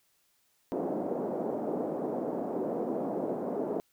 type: band-pass noise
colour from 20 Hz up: white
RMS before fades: -33 dBFS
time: 0.72-3.8 s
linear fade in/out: 0 ms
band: 200 to 610 Hz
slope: 24 dB/octave
effects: white hiss -71 dBFS RMS until 3.92 s